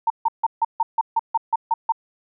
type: tone bursts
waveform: sine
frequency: 910 Hz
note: A#5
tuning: 42 cents flat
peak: -15 dBFS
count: 11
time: 0.07-1.922 s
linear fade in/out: 5 ms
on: 32 ms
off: 150 ms
effects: none